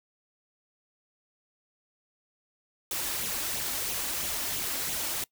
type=noise with flanger; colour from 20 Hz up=white; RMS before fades=-32 dBFS; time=2.91-5.24 s; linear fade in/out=2 ms; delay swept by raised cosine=0.29 to 3.59 ms; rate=3 Hz; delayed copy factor=+0.5; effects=noise-tail reverb RT60 0.1 s tail -22 dB re dry